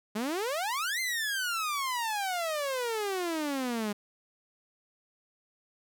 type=exponential two-way sweep; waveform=sawtooth; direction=up then down; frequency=202 to 2107 to 202 Hz; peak=-26 dBFS; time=0.15-3.93 s; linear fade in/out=10 ms; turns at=1 s; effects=none